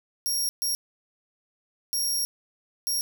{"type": "tone bursts at uneven times", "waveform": "20% pulse", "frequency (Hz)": 5588, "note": "F8", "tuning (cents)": 0, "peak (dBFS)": -19, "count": 4, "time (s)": [[0.26, 0.49], [0.62, 0.75], [1.93, 2.25], [2.87, 3.01]], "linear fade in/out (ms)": 0, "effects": []}